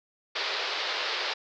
white band-pass noise, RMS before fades -31 dBFS, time 0.35-1.34 s, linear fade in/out 10 ms, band 370 to 4800 Hz, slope 48 dB/octave, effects none

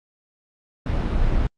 brown noise, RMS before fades -20 dBFS, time 0.86-1.47 s, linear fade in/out 2 ms, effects low-pass 4000 Hz 12 dB/octave + Opus 32 kbps

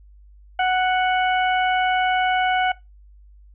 harmonic tone, 740 Hz, F#5, in tune, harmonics 1 / 2 / 3 / 4, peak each -18 / -24 / -28 / -30 dBFS, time 0.59-2.72 s, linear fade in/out 5 ms, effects noise-tail reverb RT60 0.2 s tail -20 dB re dry + added 50 Hz sine -45 dBFS peak until 3.54 s

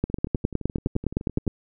two click trains, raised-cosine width 3 ms, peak -9 / -21 dBFS, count 15 / 17, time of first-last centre 0.04-1.477 / 0.1-1.468 s, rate 9.74 / 11.7 Hz, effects none

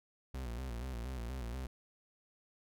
40% pulse tone with vibrato, 61.4 Hz, B1, 9 cents flat, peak -38 dBFS, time 0.34-1.67 s, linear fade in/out 5 ms, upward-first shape square, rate 4.2 Hz, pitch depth 100 cents each way, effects none

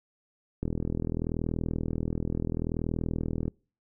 click train, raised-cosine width 3 ms, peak -17 dBFS, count 117, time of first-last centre 0.63-3.48 s, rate 40.7 Hz, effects noise-tail reverb RT60 0.4 s tail -26 dB re dry

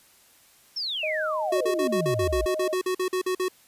sine exponential sweep, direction down, 5560 to 49.69 Hz, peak -27 dBFS, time 0.76-2.46 s, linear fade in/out 10 ms
sine tone, 622.3 Hz, D#5, in tune, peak -27 dBFS, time 1.03-2.74 s, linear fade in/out 5 ms
square tone bursts, 369.3 Hz, F#4, 3 cents flat, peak -24 dBFS, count 15, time 1.52-3.484 s, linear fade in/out 5 ms, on 88 ms, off 46 ms
effects white hiss -57 dBFS RMS until 3.67 s + resampled to 32000 Hz

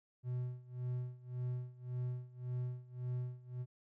triangle tone with tremolo, 124.5 Hz, B2, 14 cents sharp, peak -33 dBFS, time 0.23-3.66 s, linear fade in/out 50 ms, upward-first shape sine, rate 1.8 Hz, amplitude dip 90%, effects none

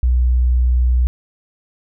sine tone, 61.74 Hz, B1, in tune, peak -11 dBFS, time 0.03-1.07 s, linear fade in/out 0 ms, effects none

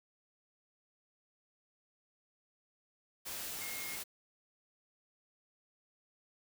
sine tone in noise, 2147 Hz, C7, 44 cents sharp, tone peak -45 dBFS, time 3.6-3.97 s, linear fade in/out 20 ms, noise white, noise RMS -42 dBFS, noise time 3.25-4.04 s, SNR -6 dB, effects none

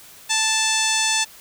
harmonic tone, 880 Hz, A5, in tune, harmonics 1 / 2 / 3 / 4 / 5 / 6 / 7 / 8 / 9 / 10, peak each -27 / -27 / -25 / -25 / -28 / -29 / -25 / -30 / -29 / -30 dBFS, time 0.29-1.25 s, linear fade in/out 20 ms, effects white hiss -45 dBFS RMS until 1.4 s

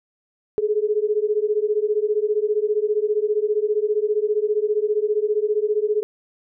sine beating tone pair, 415.3 / 430.3 Hz, G#4 / A4, 0 / -39 cents, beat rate 15 Hz, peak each -21 dBFS, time 0.58-6.03 s, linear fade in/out 0 ms, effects none

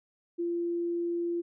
sine tone, 343.4 Hz, F4, 29 cents flat, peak -28 dBFS, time 0.38-1.42 s, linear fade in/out 20 ms, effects none

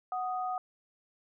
sine tone pair together, 740 / 1244.5 Hz, F#5 / D#6, 0 / 0 cents, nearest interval major sixth, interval 900 cents, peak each -32 / -37 dBFS, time 0.12-0.58 s, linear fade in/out 2 ms, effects none

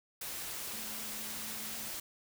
sine tone in noise, 217.1 Hz, A3, 23 cents flat, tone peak -52 dBFS, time 0.73-1.89 s, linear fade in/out 5 ms, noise white, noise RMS -41 dBFS, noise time 0.21-2 s, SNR -14 dB, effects none

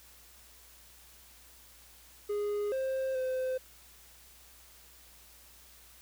triangle tone with pitch steps, 413.2 / 528 / 516 Hz, G#4 / C5 / C5, -9 / +16 / -24 cents, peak -28 dBFS, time 2.29-3.58 s, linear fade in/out 10 ms, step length 430 ms, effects added 60 Hz sine -62 dBFS peak until 6.01 s + white hiss -57 dBFS RMS until 6.01 s

